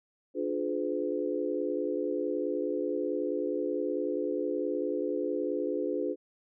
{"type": "chord", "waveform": "sine", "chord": "D diminished seventh", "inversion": "none", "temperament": "just", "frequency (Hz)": [293.7, 352.4, 422.9, 507.5], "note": ["D4", "F4", "Ab4", "Cb5"], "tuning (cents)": [0, 16, 31, 47], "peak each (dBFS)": -34, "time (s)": [0.34, 6.16], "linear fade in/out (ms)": 50, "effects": []}